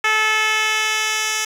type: tone with band-pass filter sweep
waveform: 10% pulse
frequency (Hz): 434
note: A4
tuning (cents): -24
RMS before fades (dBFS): -19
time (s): 0.04-1.45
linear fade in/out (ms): 5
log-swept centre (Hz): 2100 to 5300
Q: 1
effects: 7-bit